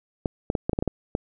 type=clicks; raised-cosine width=2 ms; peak=-10 dBFS; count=9; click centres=0.258 / 0.501 / 0.552 / 0.695 / 0.732 / 0.789 / 0.825 / 0.877 / 1.151 s; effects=none